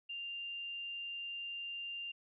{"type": "tone", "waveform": "sine", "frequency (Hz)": 2791, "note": "F7", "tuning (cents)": -2, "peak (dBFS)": -40, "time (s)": [0.09, 2.12], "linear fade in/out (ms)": 10, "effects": []}